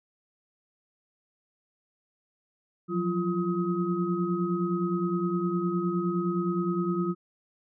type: tone cluster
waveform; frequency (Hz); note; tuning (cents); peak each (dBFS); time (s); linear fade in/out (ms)
sine; 173.4 / 183.1 / 345.2 / 1264; F3 / F#3 / F4 / D#6; -12 / -18 / -20 / +27; -32 / -29 / -29 / -35; 2.88-7.15; 50
effects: none